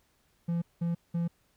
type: tone bursts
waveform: triangle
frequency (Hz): 170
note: F3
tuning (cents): -46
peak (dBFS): -25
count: 3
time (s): 0.48-1.28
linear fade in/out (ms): 10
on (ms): 140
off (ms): 190
effects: pink hiss -70 dBFS RMS until 1.56 s